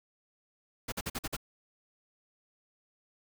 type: noise bursts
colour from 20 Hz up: pink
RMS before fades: -35 dBFS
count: 6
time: 0.88-1.367 s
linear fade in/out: 10 ms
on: 42 ms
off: 47 ms
effects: none

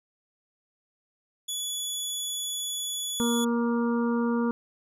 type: tone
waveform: 20% pulse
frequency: 3414 Hz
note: G#7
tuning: 47 cents sharp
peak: -24 dBFS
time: 1.48-3.45 s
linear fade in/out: 10 ms
type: harmonic tone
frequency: 235.6 Hz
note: A#3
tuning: 19 cents sharp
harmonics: 1 / 2 / 4 / 5 / 6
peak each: -24 / -30 / -36 / -38 / -40 dBFS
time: 3.2-4.51 s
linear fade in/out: 0 ms
effects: none

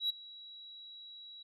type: tone with ADSR envelope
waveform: sine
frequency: 3887 Hz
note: B7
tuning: 28 cents flat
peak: -26 dBFS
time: 0-1.43 s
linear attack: 96 ms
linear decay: 12 ms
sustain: -22 dB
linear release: 8 ms
effects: tanh soft clip ceiling -27 dBFS

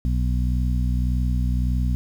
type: harmonic tone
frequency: 61.74 Hz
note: B1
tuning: in tune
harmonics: 1 / 2 / 3 / 4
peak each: -20 / -26 / -30 / -32 dBFS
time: 0.05-1.95 s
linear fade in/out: 0 ms
effects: 8-bit

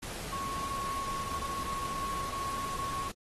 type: tone in noise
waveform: sine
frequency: 1100 Hz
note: C#6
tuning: 14 cents flat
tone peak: -34 dBFS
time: 0.32-3.09 s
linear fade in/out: 10 ms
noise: pink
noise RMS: -41 dBFS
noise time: 0.02-3.12 s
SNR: +4 dB
effects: AAC 32 kbps

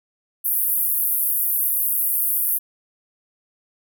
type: band-pass noise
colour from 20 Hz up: white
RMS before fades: -21 dBFS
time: 0.44-2.59 s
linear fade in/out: 20 ms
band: 11000 to 16000 Hz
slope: 48 dB/octave
effects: none

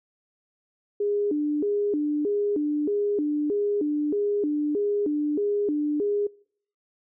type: tone with vibrato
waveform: sine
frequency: 349.2 Hz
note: F4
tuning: in tune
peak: -22 dBFS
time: 1-6.27 s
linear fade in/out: 5 ms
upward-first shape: square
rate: 1.6 Hz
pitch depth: 280 cents each way
effects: noise-tail reverb RT60 0.6 s tail -24 dB re dry

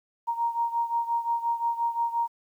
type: beating tone pair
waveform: sine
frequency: 932.3 / 938 Hz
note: A#5 / A#5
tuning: 0 / +11 cents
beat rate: 5.7 Hz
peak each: -26 / -30 dBFS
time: 0.27-2.28 s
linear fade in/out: 20 ms
effects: 10-bit

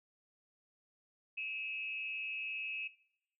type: tone with amplitude modulation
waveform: sine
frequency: 2583 Hz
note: E7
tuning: 36 cents flat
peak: -34 dBFS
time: 1.37-2.88 s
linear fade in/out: 10 ms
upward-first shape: sine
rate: 222 Hz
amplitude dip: 65%
effects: noise-tail reverb RT60 0.8 s tail -20 dB re dry

